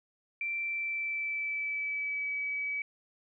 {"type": "tone with pitch glide", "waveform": "sine", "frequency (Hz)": [2349, 2283], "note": ["D7", "D7"], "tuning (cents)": [0, -50], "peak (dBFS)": -31, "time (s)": [0.41, 2.82], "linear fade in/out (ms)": 2, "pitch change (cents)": -50, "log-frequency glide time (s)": [0.54, 2.32], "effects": []}